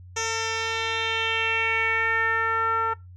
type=tone with low-pass filter sweep; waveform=10% pulse; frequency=450.2 Hz; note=A4; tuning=40 cents sharp; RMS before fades=-25 dBFS; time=0.16-2.94 s; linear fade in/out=10 ms; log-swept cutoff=6100 to 1200 Hz; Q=3.8; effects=noise-tail reverb RT60 0.2 s tail -21 dB re dry + added 90 Hz sine -42 dBFS peak until 3.16 s